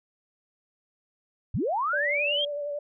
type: linear sweep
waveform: sine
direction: up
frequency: 63.7 to 3292 Hz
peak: -24 dBFS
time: 1.54-2.45 s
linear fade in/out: 5 ms
type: tone with vibrato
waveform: sine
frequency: 581 Hz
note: D5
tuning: 19 cents flat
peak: -29 dBFS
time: 1.93-2.79 s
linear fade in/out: 5 ms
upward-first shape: sine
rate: 11 Hz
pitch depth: 26 cents each way
effects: none